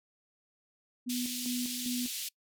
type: tone with tremolo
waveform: sine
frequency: 246.9 Hz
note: B3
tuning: in tune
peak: -32 dBFS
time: 1.06-2.08 s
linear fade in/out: 20 ms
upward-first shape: square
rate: 2.5 Hz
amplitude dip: 60%
type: band-pass noise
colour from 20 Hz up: pink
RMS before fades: -38 dBFS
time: 1.09-2.29 s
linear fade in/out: 10 ms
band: 3000 to 16000 Hz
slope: 24 dB/octave
effects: noise-tail reverb RT60 0.1 s tail -24 dB re dry